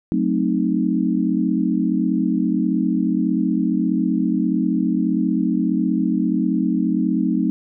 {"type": "chord", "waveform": "sine", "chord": "F# diminished seventh", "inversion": "none", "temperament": "equal", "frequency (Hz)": [185, 220, 261.6, 311.1], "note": ["F#3", "A3", "C4", "Eb4"], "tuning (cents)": [0, 0, 0, 0], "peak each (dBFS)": -22, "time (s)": [0.12, 7.5], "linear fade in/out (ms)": 0, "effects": []}